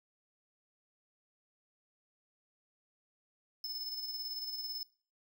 square tone with tremolo, 5230 Hz, E8, 15 cents flat, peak -37 dBFS, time 3.64-4.83 s, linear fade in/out 2 ms, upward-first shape square, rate 18 Hz, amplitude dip 40%, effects noise-tail reverb RT60 0.4 s tail -19 dB re dry

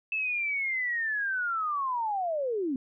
sine linear sweep, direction down, 2637 to 247.7 Hz, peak -27 dBFS, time 0.12-2.76 s, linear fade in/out 2 ms, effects none

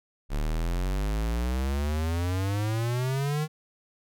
square exponential sweep, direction up, 35.41 to 157 Hz, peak -26 dBFS, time 0.29-3.48 s, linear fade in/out 50 ms, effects none

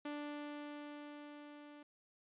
sawtooth tone with level ramp, 293.7 Hz, D4, in tune, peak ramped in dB -37 to -50 dBFS, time 0.05-1.83 s, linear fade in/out 5 ms, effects resampled to 8000 Hz

